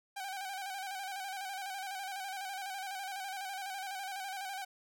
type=tone with vibrato; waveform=sawtooth; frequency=774 Hz; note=G5; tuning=22 cents flat; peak=-35 dBFS; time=0.16-4.65 s; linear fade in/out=10 ms; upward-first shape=square; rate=12 Hz; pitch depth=51 cents each way; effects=none